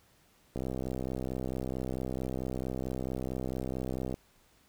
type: click train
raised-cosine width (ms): 2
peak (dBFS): -22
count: 232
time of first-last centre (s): 0.56-4.141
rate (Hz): 64.5
effects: pink hiss -65 dBFS RMS until 4.68 s